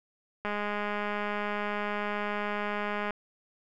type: click train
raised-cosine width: 0.5 ms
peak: -18 dBFS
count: 551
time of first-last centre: 0.45-3.107 s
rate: 207 Hz
effects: none